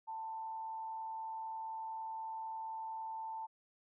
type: tone with frequency modulation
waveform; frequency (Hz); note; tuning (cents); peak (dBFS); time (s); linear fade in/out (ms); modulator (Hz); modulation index
sine; 889; A5; +18; -40; 0.07-3.47; 20; 135; 0.24
effects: none